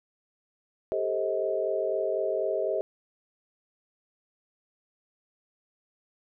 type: chord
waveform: sine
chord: A half-diminished seventh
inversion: third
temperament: just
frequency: 396 / 440 / 528 / 633.6 Hz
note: G4 / A4 / C5 / Eb5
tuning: +18 / 0 / +16 / +31 cents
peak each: -31 / -33 / -32 / -29 dBFS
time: 0.92-2.81 s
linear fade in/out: 0 ms
effects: none